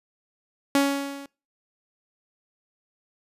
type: tone with level ramp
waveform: sawtooth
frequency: 279.1 Hz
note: C#4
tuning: 12 cents sharp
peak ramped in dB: -12 to -35 dBFS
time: 0.75-1.26 s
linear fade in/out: 2 ms
effects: noise-tail reverb RT60 0.3 s tail -24 dB re dry + resampled to 32000 Hz